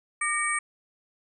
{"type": "tone cluster", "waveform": "sine", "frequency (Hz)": [1197, 1851, 2281, 8540], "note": ["D6", "A#6", "C#7", "C9"], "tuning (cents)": [33, -13, 49, 34], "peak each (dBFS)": -30, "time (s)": [0.21, 0.59], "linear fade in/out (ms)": 5, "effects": []}